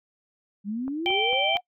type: exponential sweep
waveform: sine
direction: up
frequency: 194.2 to 745 Hz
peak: -27 dBFS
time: 0.64-1.61 s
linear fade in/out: 50 ms
type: click train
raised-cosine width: 1 ms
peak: -27 dBFS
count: 4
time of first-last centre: 0.88-1.556 s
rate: 4.44 Hz
type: harmonic tone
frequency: 780 Hz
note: G5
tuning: 9 cents flat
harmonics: 1 / 3 / 4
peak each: -27 / -27 / -25 dBFS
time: 1.06-1.57 s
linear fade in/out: 0 ms
effects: noise-tail reverb RT60 0.1 s tail -26 dB re dry